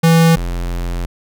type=tone pair in turn; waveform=square; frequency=164.81 / 43.51 Hz; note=E3 / F1; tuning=0 / -6 cents; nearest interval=octave + major seventh; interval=2306 cents; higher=first; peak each=-8 / -19 dBFS; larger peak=first; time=0.03-0.36 / 0.36-1.06 s; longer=second; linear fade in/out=10 ms; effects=none